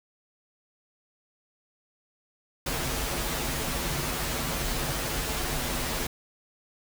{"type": "noise with comb filter", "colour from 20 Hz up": "pink", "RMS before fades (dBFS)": -30, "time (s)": [2.66, 6.07], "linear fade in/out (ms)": 5, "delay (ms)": 10, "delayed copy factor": -0.8, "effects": []}